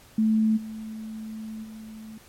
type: tone with level steps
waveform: sine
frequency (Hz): 218.9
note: A3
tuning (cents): -9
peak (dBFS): -18 / -33 / -38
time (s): 0.18-2.18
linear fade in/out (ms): 5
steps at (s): 0.56 / 1.63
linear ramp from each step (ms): 20
effects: pink hiss -53 dBFS RMS until 2.28 s + MP3 64 kbps